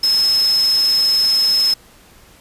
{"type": "tone in noise", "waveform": "sine", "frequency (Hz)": 5180, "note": "E8", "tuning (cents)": -31, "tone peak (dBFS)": -12, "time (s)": [0.03, 1.74], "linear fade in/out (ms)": 5, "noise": "white", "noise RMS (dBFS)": -28, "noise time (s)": [0.03, 1.74], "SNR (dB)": 13, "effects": ["pink hiss -47 dBFS RMS until 2.4 s", "resampled to 32000 Hz"]}